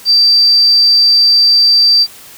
sine tone, 4673 Hz, D8, 9 cents flat, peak -5 dBFS, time 0.05-2.07 s, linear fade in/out 50 ms, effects white hiss -36 dBFS RMS until 2.37 s

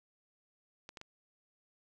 clicks, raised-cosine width 0.2 ms, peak -29 dBFS, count 3, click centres 0.891 / 0.972 / 1.014 s, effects none

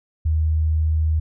sine tone, 78.6 Hz, D#2, 18 cents sharp, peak -16 dBFS, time 0.25-1.2 s, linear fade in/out 10 ms, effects none

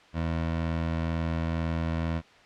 20% pulse tone, 82.1 Hz, E2, 6 cents flat, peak -22 dBFS, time 0.13-2.22 s, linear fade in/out 50 ms, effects white hiss -54 dBFS RMS until 2.45 s + low-pass 3000 Hz 12 dB/octave

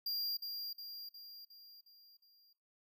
square tone with echo, 4781 Hz, D8, 30 cents sharp, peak -36 dBFS, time 0.06-0.37 s, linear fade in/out 5 ms, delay 360 ms, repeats 6, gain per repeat -5 dB, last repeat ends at 2.53 s, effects noise-tail reverb RT60 0.3 s tail -18 dB re dry

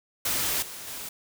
white noise with level steps, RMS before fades -27 / -40 / -37 dBFS, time 0.25-1.09 s, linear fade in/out 5 ms, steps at 0.62 / 0.87 s, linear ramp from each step 5 ms, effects none

